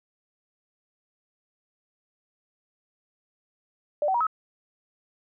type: tone with pitch steps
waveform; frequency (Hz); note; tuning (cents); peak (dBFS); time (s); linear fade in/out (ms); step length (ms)
sine; 592 / 761 / 953 / 1285; D5 / F#5 / A#5 / E6; +14 / +48 / +38 / -45; -21; 4.02-4.268; 2; 62
effects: none